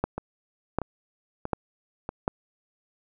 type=two click trains; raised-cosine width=1 ms; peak=-10 / -17 dBFS; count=4 / 4; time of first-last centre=0.04-2.279 / 0.18-2.091 s; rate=1.34 / 1.57 Hz; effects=none